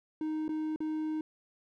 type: tone with dropouts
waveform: triangle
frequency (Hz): 311.1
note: D#4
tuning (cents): 0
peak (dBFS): -29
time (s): 0.21-1.21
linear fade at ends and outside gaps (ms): 2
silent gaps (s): 0.481-0.491 / 0.761-0.804
effects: none